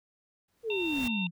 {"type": "noise with exponential growth", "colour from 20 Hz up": "pink", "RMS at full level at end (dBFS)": -38, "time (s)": [0.48, 1.08], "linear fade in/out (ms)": 5, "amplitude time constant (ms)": 130}
{"type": "exponential sweep", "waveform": "sine", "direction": "down", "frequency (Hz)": [474.4, 164.81], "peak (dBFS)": -29, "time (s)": [0.63, 1.31], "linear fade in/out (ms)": 50}
{"type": "harmonic tone", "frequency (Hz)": 908, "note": "A#5", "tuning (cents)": -46, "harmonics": [1, 3, 4], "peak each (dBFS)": [-45, -33, -39], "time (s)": [0.7, 1.27], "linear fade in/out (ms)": 2}
{"effects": []}